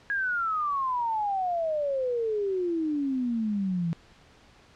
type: exponential sweep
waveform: sine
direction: down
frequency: 1661.2 to 162.7 Hz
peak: -25 dBFS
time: 0.1-3.93 s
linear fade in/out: 0 ms
effects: pink hiss -56 dBFS RMS until 4.75 s + low-pass 5000 Hz 12 dB/octave